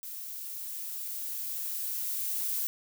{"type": "noise with level ramp", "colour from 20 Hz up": "violet", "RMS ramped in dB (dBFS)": [-41, -31], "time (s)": [0.03, 2.67], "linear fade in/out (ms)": 0, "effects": []}